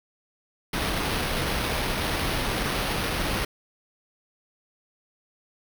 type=noise with sample-and-hold; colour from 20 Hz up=pink; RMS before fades=-27 dBFS; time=0.73-3.45 s; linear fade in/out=5 ms; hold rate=7350 Hz; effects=none